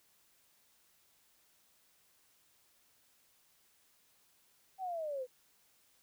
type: linear sweep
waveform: sine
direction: down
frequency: 777 to 489 Hz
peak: -36 dBFS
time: 4.78-5.27 s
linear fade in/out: 50 ms
effects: white hiss -70 dBFS RMS until 6.02 s